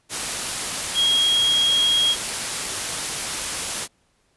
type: tone in noise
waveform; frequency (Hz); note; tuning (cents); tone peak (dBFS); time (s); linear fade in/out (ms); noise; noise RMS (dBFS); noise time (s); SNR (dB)
sine; 3274; G#7; -25; -16; 0.94-2.16; 50; white; -26; 0.09-3.88; +7
effects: pink hiss -65 dBFS RMS until 4.36 s + resampled to 24000 Hz